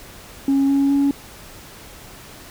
sine tone with pitch steps, 274.5 / 277.4 / 280.3 Hz, C#4 / C#4 / C#4, -17 / +1 / +19 cents, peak -12 dBFS, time 0.48-1.11 s, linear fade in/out 2 ms, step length 210 ms, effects tanh soft clip ceiling -12 dBFS + pink hiss -41 dBFS RMS until 2.5 s

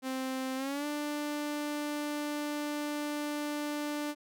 sawtooth tone with pitch glide, 261.6 to 295.3 Hz, C4 to D4, 0 to +10 cents, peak -29 dBFS, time 0.02-4.15 s, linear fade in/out 50 ms, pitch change +210 cents, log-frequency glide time 0.56-0.86 s, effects none

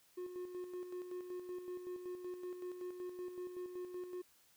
triangle tone with tremolo, 360.7 Hz, F#4, 44 cents flat, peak -39 dBFS, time 0.17-4.22 s, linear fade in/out 10 ms, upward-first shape square, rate 5.3 Hz, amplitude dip 50%, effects white hiss -69 dBFS RMS until 4.56 s

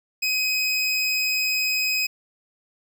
25% pulse tone, 2522 Hz, D#7, 23 cents sharp, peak -17 dBFS, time 0.22-2.07 s, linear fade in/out 10 ms, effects none

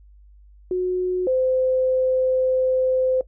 sine tone pair in turn, 365.3 / 515.8 Hz, F#4 / C5, -22 / -25 cents, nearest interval tritone, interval 597 cents, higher second, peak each -19 / -17 dBFS, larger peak second, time 0.71-1.27 / 1.27-3.21 s, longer second, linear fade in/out 2 ms, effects noise-tail reverb RT60 0.1 s tail -18 dB re dry + added 50 Hz sine -46 dBFS peak until 3.27 s

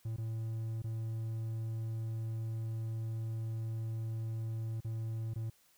triangle tone with dropouts, 112.5 Hz, A2, 39 cents sharp, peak -33 dBFS, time 0.05-5.5 s, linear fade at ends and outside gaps 5 ms, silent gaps 0.164-0.181 / 0.821-0.841 / 4.805-4.846 / 5.338-5.358 s, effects white hiss -68 dBFS RMS until 5.77 s

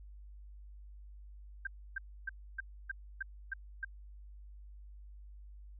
sine tone bursts, 1577 Hz, G6, 10 cents sharp, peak -34 dBFS, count 8, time 1.65-3.848 s, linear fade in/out 5 ms, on 21 ms, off 290 ms, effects added 50 Hz sine -49 dBFS peak until 5.79 s

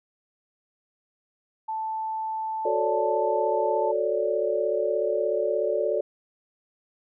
sine tone, 880 Hz, A5, in tune, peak -27 dBFS, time 1.68-3.92 s, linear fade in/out 10 ms
sine chord, D major seventh, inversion first, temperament just, 367.1 / 440.5 / 550.6 / 587.3 Hz, F#4 / A4 / C#5 / D5, -14 / +2 / -12 / 0 cents, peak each -30 / -27 / -30 / -26 dBFS, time 2.65-6.01 s, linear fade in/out 5 ms
effects none

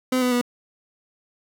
30% pulse tone with pitch steps, 255.7 / 249.7 / 244 Hz, C4 / B3 / B3, -40 / +19 / -21 cents, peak -16 dBFS, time 0.12-0.414 s, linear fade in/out 5 ms, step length 98 ms, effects none

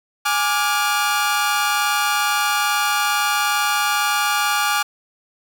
sawtooth chord, D diminished, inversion second, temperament equal with one note detuned, 830.6 / 1174.7 / 1418.1 Hz, Ab5 / D6 / F6, 0 / 0 / +26 cents, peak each -18 dBFS, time 0.25-4.83 s, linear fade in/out 10 ms, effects none

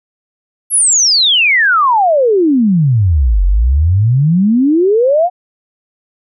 sine exponential two-way sweep, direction down then up, 11500 to 43.74 to 742 Hz, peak -7 dBFS, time 0.7-5.3 s, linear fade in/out 50 ms, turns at 3.44 s, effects none

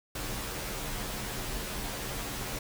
pink noise with comb filter, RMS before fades -36 dBFS, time 0.15-2.59 s, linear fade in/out 5 ms, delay 12 ms, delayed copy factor -1, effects none

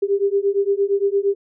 sine beating tone pair, 394.4 / 403.1 Hz, G4 / G4, +11 / +48 cents, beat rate 8.7 Hz, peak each -19 dBFS, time 0.02-1.35 s, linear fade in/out 10 ms, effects none

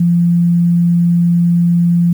sine tone, 172.3 Hz, F3, 23 cents flat, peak -8 dBFS, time 0-2.13 s, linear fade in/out 5 ms, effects 7-bit

